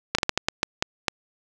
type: slowing click train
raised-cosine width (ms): 0.2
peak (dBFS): -3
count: 9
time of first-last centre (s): 0.15-1.082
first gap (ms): 35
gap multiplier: 1.33
effects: none